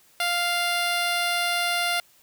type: tone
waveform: 10% pulse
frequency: 698.5 Hz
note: F5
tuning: in tune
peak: -14 dBFS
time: 0.2-2 s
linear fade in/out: 2 ms
effects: white hiss -58 dBFS RMS until 2.22 s